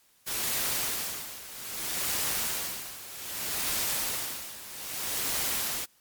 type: noise with tremolo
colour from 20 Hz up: white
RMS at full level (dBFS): -29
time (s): 0.26-5.86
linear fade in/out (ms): 20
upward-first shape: sine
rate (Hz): 0.63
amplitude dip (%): 80
effects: white hiss -64 dBFS RMS until 6 s + MP3 96 kbps